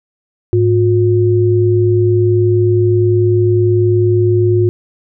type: tone pair together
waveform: sine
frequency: 106.32 / 357.6 Hz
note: G#2 / F4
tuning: +41 / +41 cents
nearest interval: octave + major sixth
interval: 2100 cents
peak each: -11 dBFS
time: 0.53-4.69 s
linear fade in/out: 0 ms
effects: none